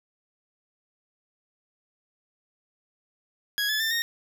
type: tone with pitch steps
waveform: 20% pulse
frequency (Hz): 1661.2 / 1722.8 / 1786.6 / 1852.8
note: G#6 / A6 / A6 / A#6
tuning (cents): 0 / -37 / +26 / -11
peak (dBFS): -19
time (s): 3.58-4.02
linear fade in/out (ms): 0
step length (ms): 110
effects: none